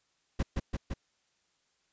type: noise with echo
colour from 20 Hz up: brown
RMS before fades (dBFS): -28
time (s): 0.39-0.43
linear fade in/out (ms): 10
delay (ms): 170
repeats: 3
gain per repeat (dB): -2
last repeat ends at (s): 0.94
effects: white hiss -74 dBFS RMS until 1.92 s + resampled to 16000 Hz